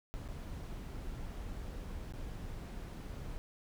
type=noise with dropouts; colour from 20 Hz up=brown; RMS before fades=-43 dBFS; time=0.14-3.38 s; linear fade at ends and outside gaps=0 ms; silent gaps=0.279-0.287 / 2.123-2.137 s; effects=none